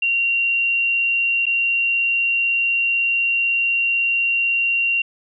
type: tone with dropouts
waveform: sine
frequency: 2758 Hz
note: F7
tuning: 22 cents flat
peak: -16 dBFS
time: 0.02-5.02 s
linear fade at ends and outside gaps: 5 ms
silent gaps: 1.457-1.465 s
effects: none